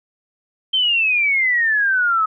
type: exponential sweep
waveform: sine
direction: down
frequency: 3146 to 1269 Hz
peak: -14 dBFS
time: 0.73-2.26 s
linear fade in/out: 10 ms
effects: none